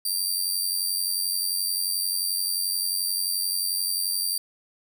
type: tone with amplitude modulation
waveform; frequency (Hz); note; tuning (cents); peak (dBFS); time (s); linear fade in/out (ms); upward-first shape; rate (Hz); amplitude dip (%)
15% pulse; 4699; D8; 0; -15; 0.05-4.38; 5; sine; 91.4; 60
effects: none